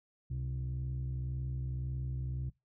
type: tone pair together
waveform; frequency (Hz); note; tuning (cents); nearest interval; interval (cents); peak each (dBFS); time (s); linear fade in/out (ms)
sine; 67.2 / 129.04; C2 / C3; +47 / -24; major seventh; 1129; -36 / -34; 0.3-2.5; 10
effects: noise-tail reverb RT60 0.2 s tail -23 dB re dry + tanh soft clip ceiling -31 dBFS